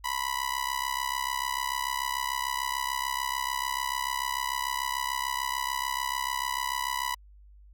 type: tone with amplitude modulation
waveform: sawtooth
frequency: 987.8 Hz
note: B5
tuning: in tune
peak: -21 dBFS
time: 0.04-7.15 s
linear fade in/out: 10 ms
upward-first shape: sine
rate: 66.8 Hz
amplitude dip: 90%
effects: added 50 Hz sine -50 dBFS peak until 7.73 s